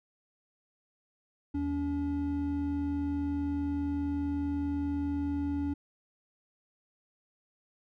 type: tone pair together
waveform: triangle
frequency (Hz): 80 / 285.1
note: D#2 / C#4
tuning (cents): +49 / +49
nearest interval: octave + minor seventh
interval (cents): 2200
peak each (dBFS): -34 / -28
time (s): 1.54-5.74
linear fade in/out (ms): 10
effects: none